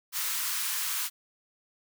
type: high-pass noise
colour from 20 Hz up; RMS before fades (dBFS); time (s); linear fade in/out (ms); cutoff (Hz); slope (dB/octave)
white; -31; 0.12-1.1; 50; 950; 48
effects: none